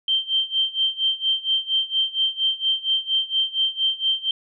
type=tone with tremolo; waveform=sine; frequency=3136 Hz; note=G7; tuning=in tune; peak=-16 dBFS; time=0.08-4.31 s; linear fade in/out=2 ms; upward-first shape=sine; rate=4.3 Hz; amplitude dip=90%; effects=none